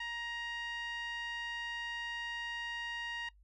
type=tone with low-pass filter; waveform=5% pulse; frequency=940 Hz; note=A#5; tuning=14 cents sharp; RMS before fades=-41 dBFS; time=0-3.29 s; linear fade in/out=5 ms; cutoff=2300 Hz; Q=2.5; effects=noise-tail reverb RT60 0.1 s tail -20 dB re dry + added 50 Hz sine -60 dBFS peak until 3.43 s